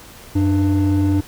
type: tone pair together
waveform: triangle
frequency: 93.01 / 296.9 Hz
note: F#2 / D4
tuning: +10 / +19 cents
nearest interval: octave + minor sixth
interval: 2009 cents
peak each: -13 dBFS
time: 0.35-1.21 s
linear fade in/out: 10 ms
effects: tanh soft clip ceiling -9 dBFS + pink hiss -41 dBFS RMS until 1.27 s